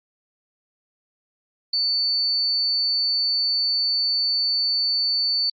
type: tone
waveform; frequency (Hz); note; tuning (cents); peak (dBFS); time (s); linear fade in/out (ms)
sine; 4500; C#8; +25; -19; 1.73-5.5; 5
effects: Opus 48 kbps